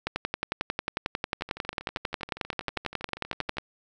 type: two click trains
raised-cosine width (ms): 0.3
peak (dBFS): -11 / -24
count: 40 / 28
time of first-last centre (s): 0.07-3.584 / 1.41-3.57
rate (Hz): 11.1 / 12.5
effects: none